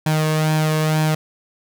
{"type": "tone with flanger", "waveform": "sawtooth", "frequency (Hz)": 155.56, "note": "D#3", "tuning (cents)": 0, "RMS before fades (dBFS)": -18, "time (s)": [0.06, 1.15], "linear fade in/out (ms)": 5, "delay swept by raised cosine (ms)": [1.2, 1.83], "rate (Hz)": 2.1, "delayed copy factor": 0.55, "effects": []}